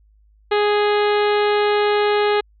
harmonic tone, 415.3 Hz, G#4, in tune, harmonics 1 / 2 / 3 / 4 / 5 / 6 / 7 / 8 / 9 / 10, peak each -16 / -22 / -26 / -28 / -30 / -32 / -33 / -34 / -35 / -36 dBFS, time 0.51-2.41 s, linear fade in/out 10 ms, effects added 52 Hz sine -51 dBFS peak until 2.6 s

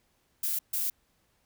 violet noise bursts at uneven times, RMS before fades -30 dBFS, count 2, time 0.43-0.59 / 0.73-0.9 s, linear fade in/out 5 ms, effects pink hiss -71 dBFS RMS until 1.45 s

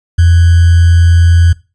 sine tone with sample-and-hold, 85.1 Hz, F2, 44 cents flat, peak -3 dBFS, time 0.18-1.53 s, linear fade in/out 10 ms, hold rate 1575 Hz, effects noise-tail reverb RT60 0.3 s tail -21 dB re dry + resampled to 22050 Hz

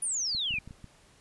sine exponential sweep, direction down, 9920 to 2349 Hz, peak -28 dBFS, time 0.02-0.59 s, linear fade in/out 5 ms
clicks, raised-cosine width 5 ms, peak -32 dBFS, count 7, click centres 0.349 / 0.508 / 0.54 / 0.585 / 0.676 / 0.709 / 0.843 s
effects pink hiss -60 dBFS RMS until 1.2 s + resampled to 24000 Hz

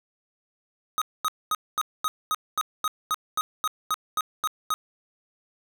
square tone bursts, 1257 Hz, D#6, 17 cents sharp, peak -23 dBFS, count 15, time 0.98-4.74 s, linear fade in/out 0 ms, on 36 ms, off 230 ms, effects none

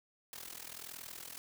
white noise with amplitude modulation, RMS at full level -44 dBFS, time 0.33-1.38 s, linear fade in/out 0 ms, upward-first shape sine, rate 41.3 Hz, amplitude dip 85%, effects none

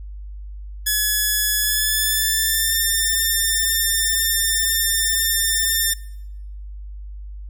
5% pulse tone with pitch glide, 1700 to 1798 Hz, G#6 to A6, +40 to +37 cents, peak -7 dBFS, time 0.86-5.94 s, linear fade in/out 10 ms, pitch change +97 cents, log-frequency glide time 1.6-2.75 s, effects noise-tail reverb RT60 1.0 s tail -24 dB re dry + added 50 Hz sine -31 dBFS peak until 7.49 s

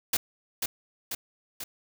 white noise with echo, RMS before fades -25 dBFS, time 0.13-0.17 s, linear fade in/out 5 ms, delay 490 ms, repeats 3, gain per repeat -4 dB, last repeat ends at 1.64 s, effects none

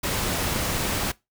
pink noise, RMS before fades -26 dBFS, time 0.03-1.12 s, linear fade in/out 10 ms, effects noise-tail reverb RT60 0.2 s tail -21 dB re dry

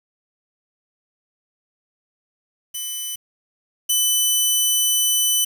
10% pulse tone pair in turn, 3000 / 3000 Hz, F#7 / F#7, +23 / +23 cents, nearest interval unison, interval 0 cents, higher neither, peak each -18 / -8 dBFS, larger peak second, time 2.74-3.16 / 3.89-5.45 s, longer second, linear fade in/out 10 ms, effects 7-bit

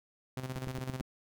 sawtooth tone with tremolo, 129.5 Hz, C3, 17 cents flat, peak -31 dBFS, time 0.37-1.01 s, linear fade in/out 2 ms, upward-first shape square, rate 16 Hz, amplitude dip 60%
click train, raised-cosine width 3 ms, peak -27 dBFS, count 5, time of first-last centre 0.56-1.01 s, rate 8.89 Hz
effects none

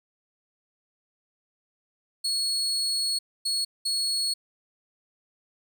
35% pulse tone bursts at uneven times, 4345 Hz, C#8, 35 cents flat, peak -23 dBFS, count 3, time 2.24-3.19 / 3.45-3.65 / 3.85-4.34 s, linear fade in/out 10 ms, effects none

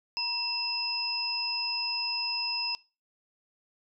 sine tone cluster, 957 / 2680 / 5100 Hz, A#5 / E7 / D#8, +45 / +28 / +42 cents, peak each -38 / -36 / -29 dBFS, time 0.17-2.75 s, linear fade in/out 0 ms, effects noise-tail reverb RT60 0.3 s tail -22 dB re dry

